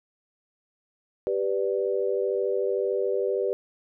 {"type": "chord", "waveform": "sine", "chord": "G major", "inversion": "none", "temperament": "equal", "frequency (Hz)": [392, 493.9, 587.3], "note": ["G4", "B4", "D5"], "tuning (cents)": [0, 0, 0], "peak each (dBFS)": [-26, -27, -31], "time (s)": [1.27, 3.53], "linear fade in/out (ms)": 0, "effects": []}